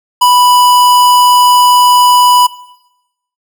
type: tone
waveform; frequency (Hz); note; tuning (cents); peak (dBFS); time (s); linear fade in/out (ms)
square; 987.8; B5; 0; -5; 0.21-2.47; 10
effects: noise-tail reverb RT60 0.9 s tail -18 dB re dry